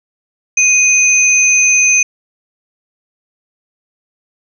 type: tone pair together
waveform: sine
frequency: 2489 / 6187 Hz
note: D#7 / G8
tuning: 0 / -24 cents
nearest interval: octave + major third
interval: 1576 cents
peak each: -10 dBFS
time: 0.57-2.03 s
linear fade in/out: 5 ms
effects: none